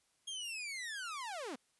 sawtooth linear sweep, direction down, 3277 to 220 Hz, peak -37 dBFS, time 0.27-1.56 s, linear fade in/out 10 ms, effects white hiss -75 dBFS RMS until 1.79 s + resampled to 24000 Hz

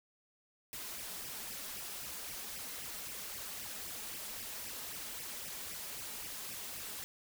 white noise with flanger, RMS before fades -44 dBFS, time 0.73-7.04 s, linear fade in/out 0 ms, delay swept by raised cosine 0.36 to 4.86 ms, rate 3.8 Hz, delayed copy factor +0.75, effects none

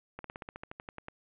slowing click train, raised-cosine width 0.5 ms, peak -26 dBFS, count 13, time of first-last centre 0.19-1.084 s, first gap 53 ms, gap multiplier 1.06, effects resampled to 8000 Hz + 10-bit

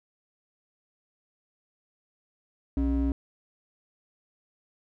triangle ring-modulated tone, 168.7 Hz, E3, 40 cents sharp, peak -18 dBFS, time 2.77-3.12 s, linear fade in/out 2 ms, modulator 107 Hz, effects none

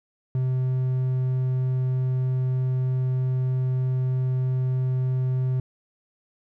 triangle tone, 128.8 Hz, C3, 27 cents flat, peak -19 dBFS, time 0.35-5.6 s, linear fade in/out 2 ms, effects none

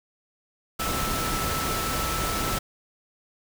sine tone in noise, 1318.5 Hz, E6, in tune, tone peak -31 dBFS, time 0.79-2.59 s, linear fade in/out 10 ms, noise pink, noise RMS -28 dBFS, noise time 0.79-2.59 s, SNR -6 dB, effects none

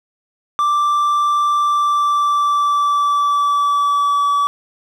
triangle tone with pitch glide, 1174.7 to 1146.5 Hz, D6 to D6, 0 to -42 cents, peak -11 dBFS, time 0.59-4.47 s, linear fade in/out 0 ms, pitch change -42 cents, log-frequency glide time 1.6-4.27 s, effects none

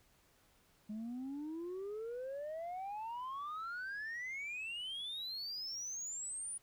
sine exponential sweep, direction up, 207.7 to 9730 Hz, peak -38 dBFS, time 0.89-6.58 s, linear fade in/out 10 ms, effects tanh soft clip ceiling -39 dBFS + pink hiss -70 dBFS RMS until 6.62 s

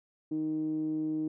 10% pulse tone with low-pass filter, 155.56 Hz, D#3, in tune, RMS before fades -32 dBFS, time 0.31-1.28 s, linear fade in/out 5 ms, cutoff 310 Hz, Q 7.3, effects none

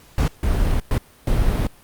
brown noise bursts at uneven times, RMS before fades -18 dBFS, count 4, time 0.18-0.28 / 0.43-0.8 / 0.91-0.98 / 1.27-1.67 s, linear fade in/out 2 ms, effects pink hiss -50 dBFS RMS until 1.83 s + Opus 48 kbps

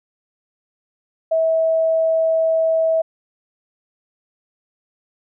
sine tone, 648 Hz, E5, 30 cents flat, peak -14 dBFS, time 1.31-3.02 s, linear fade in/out 10 ms, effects none

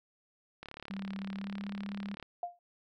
click train, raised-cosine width 0.3 ms, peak -28 dBFS, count 58, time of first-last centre 0.63-2.227 s, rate 35.7 Hz
sine tone with pitch glide, 196 to 200.9 Hz, G3 to G3, 0 to +43 cents, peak -37 dBFS, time 0.9-2.15 s, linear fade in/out 5 ms, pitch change +43 cents, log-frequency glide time 1.29-1.63 s
sine tone with exponential decay, 702 Hz, F5, 9 cents sharp, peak -30 dBFS, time 2.43-2.59 s, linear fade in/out 2 ms, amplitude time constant 33 ms
effects none

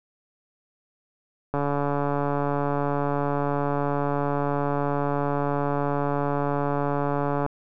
click train, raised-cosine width 1 ms, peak -12 dBFS, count 848, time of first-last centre 1.54-7.463 s, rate 143 Hz, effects none

